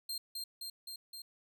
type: tone with echo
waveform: sawtooth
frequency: 4186 Hz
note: C8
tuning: in tune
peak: -34 dBFS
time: 0.09-0.18 s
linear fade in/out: 5 ms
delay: 260 ms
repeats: 4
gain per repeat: -2 dB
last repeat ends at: 1.22 s
effects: none